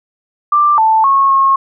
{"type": "tone with pitch steps", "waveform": "sine", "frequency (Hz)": [1181, 882, 1094, 1085], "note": ["D6", "A5", "C#6", "C#6"], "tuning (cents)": [9, 4, -23, -37], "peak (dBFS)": -7, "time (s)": [0.52, 1.56], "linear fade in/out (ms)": 5, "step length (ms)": 260, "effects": []}